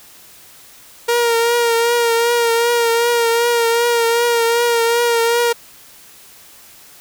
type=tone with vibrato; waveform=sawtooth; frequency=468.7 Hz; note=A#4; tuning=9 cents sharp; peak=-9 dBFS; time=1.08-5.53 s; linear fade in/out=10 ms; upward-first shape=triangle; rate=2.6 Hz; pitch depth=39 cents each way; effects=white hiss -43 dBFS RMS until 7 s